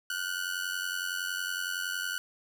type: ring-modulated tone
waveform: sawtooth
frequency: 1480 Hz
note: F#6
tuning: in tune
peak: -25 dBFS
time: 0.1-2.18 s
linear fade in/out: 0 ms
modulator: 45.4 Hz
effects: none